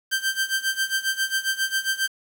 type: tone with tremolo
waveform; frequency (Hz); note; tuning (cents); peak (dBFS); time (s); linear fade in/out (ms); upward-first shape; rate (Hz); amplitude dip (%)
sawtooth; 1567; G6; -1; -16; 0.11-2.08; 20; sine; 7.4; 85
effects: 7-bit